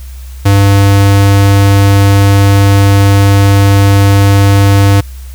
square tone, 99.5 Hz, G2, 26 cents sharp, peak -4 dBFS, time 0.45-5.01 s, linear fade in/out 10 ms, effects added 64 Hz sine -23 dBFS peak until 5.34 s + white hiss -39 dBFS RMS until 5.34 s

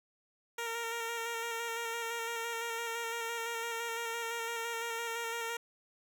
10% pulse tone with vibrato, 462.6 Hz, A#4, 13 cents flat, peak -27 dBFS, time 0.58-5.57 s, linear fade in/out 5 ms, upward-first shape square, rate 5.9 Hz, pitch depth 19 cents each way, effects none

